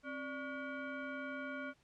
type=tone with frequency modulation; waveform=sine; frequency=587.3 Hz; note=D5; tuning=in tune; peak=-40 dBFS; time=0.03-1.74 s; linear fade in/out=50 ms; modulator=853 Hz; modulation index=1.6; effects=pink hiss -72 dBFS RMS until 1.83 s + low-pass 7000 Hz 12 dB/octave